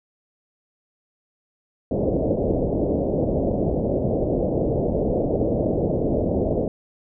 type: low-pass noise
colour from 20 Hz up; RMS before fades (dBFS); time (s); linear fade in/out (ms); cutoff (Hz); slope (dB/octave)
white; -22; 1.91-6.68; 2; 620; 48
effects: none